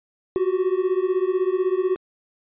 triangle beating tone pair, 363.8 / 379.8 Hz, F#4 / F#4, -29 / +45 cents, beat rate 16 Hz, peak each -20 dBFS, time 0.36-1.96 s, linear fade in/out 0 ms, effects resampled to 8000 Hz

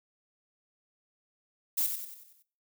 violet noise with echo, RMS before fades -28 dBFS, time 1.77-1.87 s, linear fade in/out 10 ms, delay 93 ms, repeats 6, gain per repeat -6 dB, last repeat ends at 2.428 s, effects noise-tail reverb RT60 0.4 s tail -18 dB re dry

